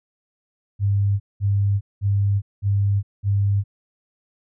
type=tone bursts; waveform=sine; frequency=100.2 Hz; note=G2; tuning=38 cents sharp; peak=-16 dBFS; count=5; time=0.79-3.64 s; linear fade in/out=50 ms; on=410 ms; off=200 ms; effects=none